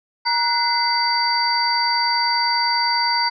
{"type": "tone cluster", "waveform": "sine", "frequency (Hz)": [945, 1480, 2045, 4645], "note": ["A#5", "F#6", "C7", "D8"], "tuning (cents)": [23, 0, -40, -20], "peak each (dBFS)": [-20, -28, -26, -20], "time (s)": [0.25, 3.3], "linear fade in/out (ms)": 20, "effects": []}